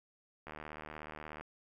click train, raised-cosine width 0.5 ms, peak -30 dBFS, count 73, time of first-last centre 0.47-1.41 s, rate 76.6 Hz, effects 11-bit

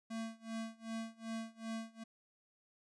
square tone with tremolo, 225.1 Hz, A3, 40 cents sharp, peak -39 dBFS, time 0.1-2.04 s, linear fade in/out 10 ms, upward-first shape sine, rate 2.6 Hz, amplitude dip 95%, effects resampled to 22050 Hz

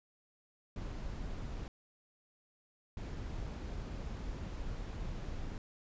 brown noise bursts at uneven times, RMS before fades -41 dBFS, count 2, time 0.76-1.68 / 2.97-5.58 s, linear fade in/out 2 ms, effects resampled to 16000 Hz

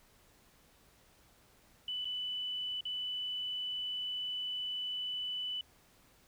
sine tone with dropouts, 2987 Hz, F#7, 16 cents sharp, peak -35 dBFS, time 1.88-5.61 s, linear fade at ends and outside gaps 2 ms, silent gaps 2.046-2.053 / 2.808-2.853 s, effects pink hiss -65 dBFS RMS until 6.27 s

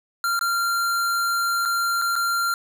square tone with dropouts, 1383 Hz, F6, 17 cents flat, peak -21 dBFS, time 0.24-2.54 s, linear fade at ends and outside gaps 1 ms, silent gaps 0.392-0.411 / 1.653-1.657 / 2.016-2.02 / 2.156-2.162 s, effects none

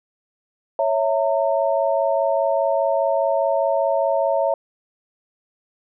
sine chord, A# diminished, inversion first, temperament equal with one note detuned, 554.4 / 659.3 / 914.2 Hz, C#5 / E5 / A#5, 0 / 0 / -34 cents, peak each -20 / -20 / -25 dBFS, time 0.79-4.54 s, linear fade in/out 2 ms, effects none

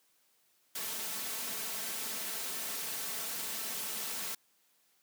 white noise with comb filter, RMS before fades -38 dBFS, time 0.75-4.35 s, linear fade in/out 5 ms, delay 4.5 ms, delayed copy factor +0.5, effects white hiss -71 dBFS RMS until 5.02 s + high-pass 150 Hz 12 dB/octave

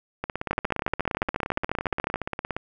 two click trains, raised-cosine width 0.5 ms, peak -13 / -9 dBFS, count 41 / 24, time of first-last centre 0.24-2.566 / 0.51-2.141 s, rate 17.2 / 14.1 Hz, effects none

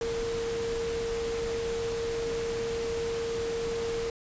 sine tone in noise, 461.5 Hz, A#4, 17 cents flat, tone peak -29 dBFS, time 0.01-4.1 s, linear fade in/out 2 ms, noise pink, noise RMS -38 dBFS, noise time 0.01-4.1 s, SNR +6 dB, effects resampled to 16000 Hz

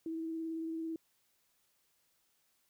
sine tone with vibrato, 325 Hz, E4, 24 cents flat, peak -36 dBFS, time 0.06-0.96 s, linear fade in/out 2 ms, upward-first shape sine, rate 18 Hz, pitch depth 16 cents each way, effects white hiss -75 dBFS RMS until 2.69 s

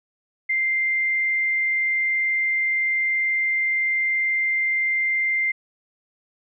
sine tone, 2093 Hz, C7, in tune, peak -19 dBFS, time 0.49-5.52 s, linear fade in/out 10 ms, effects none

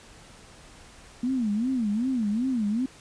sine tone with vibrato, 232.7 Hz, A#3, 3 cents flat, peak -23 dBFS, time 1.23-2.86 s, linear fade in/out 5 ms, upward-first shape sine, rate 2.6 Hz, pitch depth 230 cents each way, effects pink hiss -50 dBFS RMS until 3 s + resampled to 22050 Hz

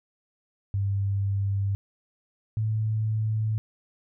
sine tone pair in turn, 99.1 / 109.04 Hz, G2 / A2, +19 / -15 cents, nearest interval major second, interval 166 cents, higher second, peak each -23 dBFS, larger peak neither, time 0.74-1.75 / 2.57-3.58 s, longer neither, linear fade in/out 0 ms, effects none

